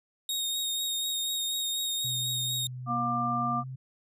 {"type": "tone with vibrato", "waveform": "sawtooth", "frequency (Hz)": 3729, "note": "A#7", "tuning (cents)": 0, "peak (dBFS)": -26, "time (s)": [0.29, 2.67], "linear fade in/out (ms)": 2, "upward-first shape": "sine", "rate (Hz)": 4.1, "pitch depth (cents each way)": 20}
{"type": "tone with pitch glide", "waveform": "sine", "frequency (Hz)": [126.2, 130.5], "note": ["B2", "C3"], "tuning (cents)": [38, -4], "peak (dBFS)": -36, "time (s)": [2.04, 3.76], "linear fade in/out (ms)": 10, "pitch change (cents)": 58, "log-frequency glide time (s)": [3.39, 3.48]}
{"type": "harmonic tone", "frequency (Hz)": 237.8, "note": "A#3", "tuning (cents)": 35, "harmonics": [1, 3, 5], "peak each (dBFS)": [-33, -33, -28], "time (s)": [2.86, 3.64], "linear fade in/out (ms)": 50}
{"effects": []}